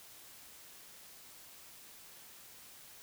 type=silence; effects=white hiss -55 dBFS RMS until 3.02 s